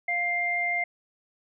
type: tone pair together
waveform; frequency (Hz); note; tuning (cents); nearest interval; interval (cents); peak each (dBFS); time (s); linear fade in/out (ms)
sine; 698.5 / 2102; F5 / C7; 0 / +7; octave + perfect fifth; 1907; -31 / -25; 0.08-0.84; 5
effects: none